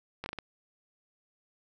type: slowing click train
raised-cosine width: 0.3 ms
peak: -21 dBFS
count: 5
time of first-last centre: 0.24-0.387 s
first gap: 21 ms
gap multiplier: 1.39
effects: none